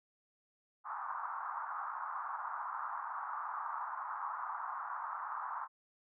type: band-pass noise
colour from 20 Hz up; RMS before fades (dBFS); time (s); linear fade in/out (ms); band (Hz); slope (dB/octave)
white; -41; 0.84-5.68; 50; 860 to 1300; 48
effects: none